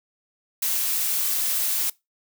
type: noise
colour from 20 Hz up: blue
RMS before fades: -24 dBFS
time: 0.62-1.9 s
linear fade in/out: 5 ms
effects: noise-tail reverb RT60 0.2 s tail -22 dB re dry